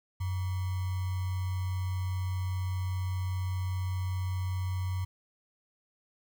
sine tone with sample-and-hold, 92.5 Hz, F#2, in tune, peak -29 dBFS, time 0.2-5.05 s, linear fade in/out 10 ms, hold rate 1050 Hz, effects none

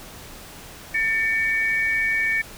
sine tone pair together, 1789.9 / 2258 Hz, A6 / C#7, +29 / +31 cents, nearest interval major third, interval 402 cents, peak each -22 dBFS, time 0.94-2.42 s, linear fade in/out 10 ms, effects pink hiss -41 dBFS RMS until 2.57 s

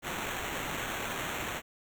blue noise with sample-and-hold, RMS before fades -36 dBFS, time 0.02-1.62 s, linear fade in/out 50 ms, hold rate 4900 Hz, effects none

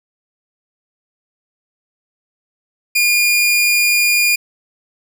sawtooth tone, 2424 Hz, D#7, 46 cents flat, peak -8 dBFS, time 2.95-4.36 s, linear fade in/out 10 ms, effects none

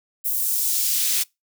white noise with high-pass filter sweep, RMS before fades -22 dBFS, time 0.24-1.24 s, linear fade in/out 20 ms, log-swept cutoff 12000 to 2500 Hz, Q 0.72, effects noise-tail reverb RT60 0.2 s tail -25 dB re dry

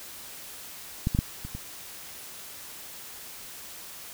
clicks, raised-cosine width 5 ms, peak -12 / -13 / -10 / -24 / -23 dBFS, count 5, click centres 1.071 / 1.149 / 1.189 / 1.45 / 1.55 s, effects white hiss -43 dBFS RMS until 4.13 s

